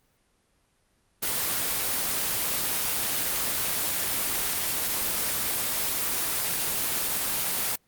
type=noise; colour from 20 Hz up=white; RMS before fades=-27 dBFS; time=1.22-7.76 s; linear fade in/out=10 ms; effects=pink hiss -68 dBFS RMS until 7.87 s + Opus 24 kbps